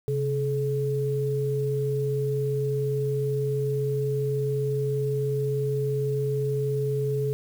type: tone pair together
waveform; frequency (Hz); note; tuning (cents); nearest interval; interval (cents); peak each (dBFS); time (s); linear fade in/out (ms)
sine; 134.4 / 427.9; C3 / A4; +47 / -48; octave + minor sixth; 2005; -26; 0.08-7.33; 0
effects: 8-bit